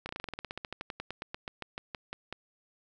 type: slowing click train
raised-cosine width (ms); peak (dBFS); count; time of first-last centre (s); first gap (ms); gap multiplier
0.3; -21; 26; 0.06-2.326; 31; 1.08
effects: none